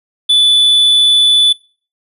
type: tone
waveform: triangle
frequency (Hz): 3477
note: A7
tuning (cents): -21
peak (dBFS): -5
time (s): 0.29-1.53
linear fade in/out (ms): 10
effects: noise-tail reverb RT60 0.4 s tail -23 dB re dry + resampled to 32000 Hz